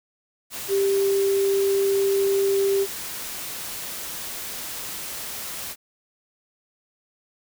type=tone in noise; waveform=sine; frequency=393.5 Hz; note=G4; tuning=7 cents sharp; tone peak=-18 dBFS; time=0.68-2.87 s; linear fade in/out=50 ms; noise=white; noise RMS=-33 dBFS; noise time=0.5-5.76 s; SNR=+12 dB; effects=none